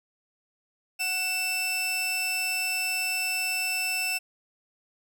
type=tone pair together; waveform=sawtooth; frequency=740 / 2662 Hz; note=F#5 / E7; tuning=0 / +16 cents; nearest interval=octave + minor seventh; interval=2216 cents; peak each=-34 / -23 dBFS; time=0.99-4.19 s; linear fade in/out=20 ms; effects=none